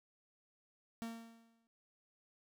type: tone with exponential decay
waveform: 45% pulse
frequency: 228.9 Hz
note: A#3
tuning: 31 cents flat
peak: -39 dBFS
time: 1.02-1.67 s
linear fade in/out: 0 ms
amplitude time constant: 140 ms
effects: none